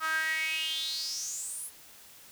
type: tone with high-pass filter sweep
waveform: sawtooth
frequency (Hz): 317.5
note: D#4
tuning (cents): +35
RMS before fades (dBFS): -33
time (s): 0-1.71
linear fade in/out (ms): 50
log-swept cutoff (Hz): 1300 to 11000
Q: 7.8
effects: white hiss -53 dBFS RMS until 2.31 s